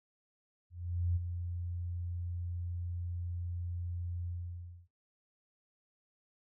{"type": "tone with ADSR envelope", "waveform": "sine", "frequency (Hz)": 87.31, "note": "F2", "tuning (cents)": 0, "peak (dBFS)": -27, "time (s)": [0.7, 4.88], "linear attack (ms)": 460, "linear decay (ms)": 22, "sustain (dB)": -8, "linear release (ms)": 610, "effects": ["noise-tail reverb RT60 0.4 s tail -26 dB re dry"]}